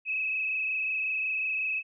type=tone with frequency modulation; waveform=sine; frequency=2571 Hz; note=E7; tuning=44 cents flat; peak=-27 dBFS; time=0.05-1.83 s; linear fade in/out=50 ms; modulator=25.5 Hz; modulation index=2.4; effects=none